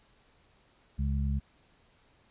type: harmonic tone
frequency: 69.2 Hz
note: C#2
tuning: 2 cents flat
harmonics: 1 / 2 / 3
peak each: -28 / -34 / -36 dBFS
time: 0.98-1.4 s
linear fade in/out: 20 ms
effects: pink hiss -65 dBFS RMS until 2.3 s + resampled to 8000 Hz